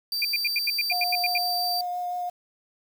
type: tone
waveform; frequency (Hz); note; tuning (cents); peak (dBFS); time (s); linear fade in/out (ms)
45% pulse; 4657; D8; -15; -25; 0.12-1.81; 2
type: tone bursts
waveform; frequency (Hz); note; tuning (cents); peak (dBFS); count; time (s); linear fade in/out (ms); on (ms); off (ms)
sine; 2400; D7; +37; -22; 11; 0.22-1.378; 2; 28; 85
type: tone with vibrato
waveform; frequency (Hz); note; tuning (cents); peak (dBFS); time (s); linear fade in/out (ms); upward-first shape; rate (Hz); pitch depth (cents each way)
sine; 715; F5; +41; -27; 0.91-2.3; 10; triangle; 5.8; 11
effects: 8-bit